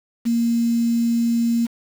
sine tone with quantisation, 233.3 Hz, A#3, 2 cents sharp, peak -16 dBFS, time 0.25-1.67 s, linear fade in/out 20 ms, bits 6, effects none

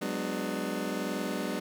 25% pulse chord, G# half-diminished seventh, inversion third, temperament just, 186.89 / 207.7 / 249.2 / 299 Hz, F#3 / G#3 / B3 / D4, +18 / 0 / +16 / +31 cents, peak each -33 dBFS, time 0.01-1.6 s, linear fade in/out 10 ms, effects none

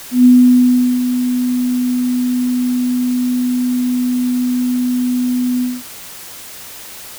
sine tone with ADSR envelope, 248.8 Hz, B3, 13 cents sharp, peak -3 dBFS, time 0.11-5.83 s, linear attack 140 ms, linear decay 740 ms, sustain -10 dB, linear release 210 ms, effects white hiss -33 dBFS RMS until 7.18 s

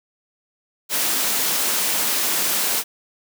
white high-pass noise, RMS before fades -21 dBFS, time 0.89-2.84 s, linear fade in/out 50 ms, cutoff 170 Hz, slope 24 dB/octave, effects none

